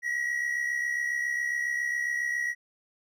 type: tone pair together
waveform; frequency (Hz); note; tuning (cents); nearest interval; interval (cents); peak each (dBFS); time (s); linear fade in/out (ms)
triangle; 1908.2 / 1975.5; A#6 / B6; +40 / 0; minor second; 60; -26 / -33; 0.02-2.55; 50
effects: none